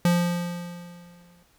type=tone with exponential decay; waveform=square; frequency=174.4 Hz; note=F3; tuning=2 cents flat; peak=-17 dBFS; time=0.05-1.43 s; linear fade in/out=2 ms; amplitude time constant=300 ms; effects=pink hiss -62 dBFS RMS until 1.58 s